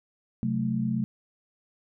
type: chord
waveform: sine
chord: F# diminished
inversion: second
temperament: equal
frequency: 130.81 / 185 / 220 Hz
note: C3 / F#3 / A3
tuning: 0 / 0 / 0 cents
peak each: -30 / -31 / -27 dBFS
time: 0.43-1.04 s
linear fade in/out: 0 ms
effects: none